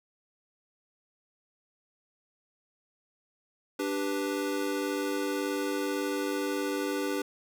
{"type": "chord", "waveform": "square", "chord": "G major", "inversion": "second", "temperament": "equal", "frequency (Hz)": [293.7, 392, 493.9], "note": ["D4", "G4", "B4"], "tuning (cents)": [0, 0, 0], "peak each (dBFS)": [-33, -34, -36], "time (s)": [3.79, 7.22], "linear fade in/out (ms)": 5, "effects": []}